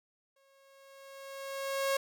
sawtooth tone with exponential growth, 546 Hz, C#5, 26 cents flat, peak -23 dBFS, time 0.36-1.97 s, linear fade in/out 5 ms, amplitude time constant 350 ms, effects none

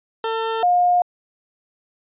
20% pulse / sine tone pair in turn, 449.2 / 712.4 Hz, A4 / F5, +36 / +34 cents, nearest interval minor sixth, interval 798 cents, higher second, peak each -16 / -13 dBFS, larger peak second, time 0.24-0.63 / 0.63-1.02 s, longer neither, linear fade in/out 2 ms, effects resampled to 8000 Hz

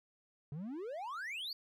triangle exponential sweep, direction up, 135.8 to 4699 Hz, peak -38 dBFS, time 0.52-1.53 s, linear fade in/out 2 ms, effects none

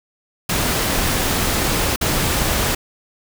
pink noise with dropouts, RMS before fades -19 dBFS, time 0.49-2.75 s, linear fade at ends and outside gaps 5 ms, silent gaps 1.961-2.011 s, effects none

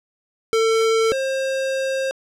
square tone pair in turn, 448.3 / 533.1 Hz, A4 / C5, +32 / +32 cents, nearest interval minor third, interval 300 cents, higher second, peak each -16 / -21 dBFS, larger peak first, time 0.53-1.12 / 1.12-2.11 s, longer second, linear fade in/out 0 ms, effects low-pass 8000 Hz 12 dB/octave

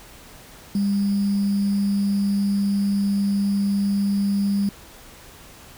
sine tone with sample-and-hold, 200.1 Hz, G3, 36 cents sharp, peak -18 dBFS, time 0.75-4.69 s, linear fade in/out 2 ms, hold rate 4900 Hz, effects pink hiss -45 dBFS RMS until 5.77 s

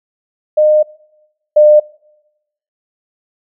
sine tone pair in turn, 610 / 601.9 Hz, D#5 / D5, -34 / +42 cents, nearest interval unison, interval 24 cents, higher first, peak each -6 / -3 dBFS, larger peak second, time 0.57-0.83 / 1.56-1.8 s, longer first, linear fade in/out 10 ms, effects noise-tail reverb RT60 0.9 s tail -23 dB re dry

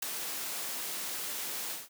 white noise with ADSR envelope, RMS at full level -30 dBFS, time 0.02-1.89 s, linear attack 8 ms, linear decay 3 ms, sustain -7 dB, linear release 180 ms, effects high-pass 200 Hz 12 dB/octave

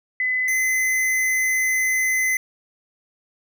sine / square tone pair in turn, 2016 / 2039 Hz, B6 / C7, +35 / -45 cents, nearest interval unison, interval 20 cents, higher second, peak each -19 dBFS, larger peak neither, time 0.2-0.48 / 0.48-2.37 s, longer second, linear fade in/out 2 ms, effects none

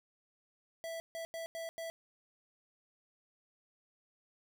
square tone bursts at uneven times, 659.3 Hz, E5, in tune, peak -40 dBFS, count 5, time 0.84-1 / 1.15-1.25 / 1.34-1.46 / 1.55-1.69 / 1.78-1.9 s, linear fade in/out 0 ms, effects none

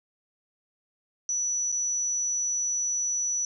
sine tone with dropouts, 5920 Hz, F#8, in tune, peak -25 dBFS, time 1.29-3.45 s, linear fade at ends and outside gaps 1 ms, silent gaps 1.718-1.724 s, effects none

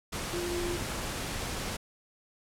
sine tone in noise, 349.2 Hz, F4, in tune, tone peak -32 dBFS, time 0.33-0.77 s, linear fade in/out 10 ms, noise pink, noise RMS -35 dBFS, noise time 0.12-1.77 s, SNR 0 dB, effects low-pass 11000 Hz 12 dB/octave

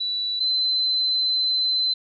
sine tone pair in turn, 3951 / 4057 Hz, B7 / B7, 0 / +46 cents, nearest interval unison, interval 46 cents, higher second, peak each -23 / -19 dBFS, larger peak second, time 0-0.4 / 0.4-1.94 s, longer second, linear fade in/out 10 ms, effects none

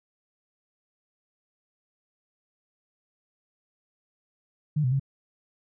sine tone with pitch steps, 150.8 / 126.4 / 136.4 Hz, D3 / B2 / C#3, +46 / +41 / -28 cents, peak -21 dBFS, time 4.76-4.997 s, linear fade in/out 10 ms, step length 79 ms, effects none

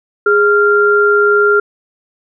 sine tone pair together, 412.5 / 1389.5 Hz, G#4 / F6, -12 / -9 cents, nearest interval octave + major sixth, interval 2103 cents, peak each -10 dBFS, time 0.26-1.6 s, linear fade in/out 5 ms, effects none

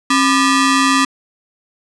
sawtooth ring-modulated tone, 733 Hz, F#5, 16 cents flat, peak -4 dBFS, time 0.1-1.05 s, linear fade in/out 5 ms, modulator 463 Hz, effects resampled to 22050 Hz + 7-bit

